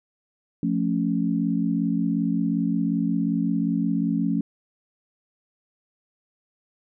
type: chord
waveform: sine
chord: F augmented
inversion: none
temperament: equal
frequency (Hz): 174.61 / 220 / 277.2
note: F3 / A3 / C#4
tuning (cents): 0 / 0 / 0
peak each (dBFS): -25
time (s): 0.63-4.41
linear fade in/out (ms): 2
effects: none